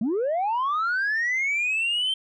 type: linear sweep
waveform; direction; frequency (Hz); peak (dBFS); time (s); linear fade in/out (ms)
sine; up; 198.6 to 3136; -20; 0.01-2.14; 5
effects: tanh soft clip ceiling -20 dBFS